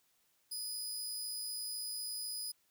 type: tone with amplitude modulation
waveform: 20% pulse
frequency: 4978 Hz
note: D#8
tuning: in tune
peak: -31 dBFS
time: 0.51-2.52 s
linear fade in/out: 10 ms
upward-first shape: sine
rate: 248 Hz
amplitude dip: 40%
effects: white hiss -74 dBFS RMS until 2.7 s